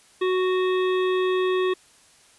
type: harmonic tone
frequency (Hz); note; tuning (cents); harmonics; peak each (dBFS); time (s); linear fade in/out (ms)
370; F#4; 0; 1 / 3 / 5 / 7 / 9 / 10; -20 / -30 / -34 / -37 / -39 / -40; 0.21-1.74; 10
effects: white hiss -55 dBFS RMS until 2.38 s + resampled to 24000 Hz